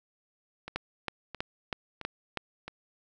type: two click trains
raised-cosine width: 0.3 ms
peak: -15 / -23 dBFS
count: 6 / 4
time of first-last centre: 0.76-2.373 / 0.68-2.68 s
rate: 3.1 / 1.5 Hz
effects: none